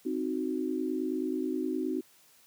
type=chord; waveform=sine; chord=C diminished; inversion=none; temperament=equal; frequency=261.6 / 311.1 / 370 Hz; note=C4 / Eb4 / Gb4; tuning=0 / 0 / 0 cents; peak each=-33 / -33 / -34 dBFS; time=0.05-2.01 s; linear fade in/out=10 ms; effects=white hiss -61 dBFS RMS until 2.46 s + high-pass 100 Hz 12 dB/octave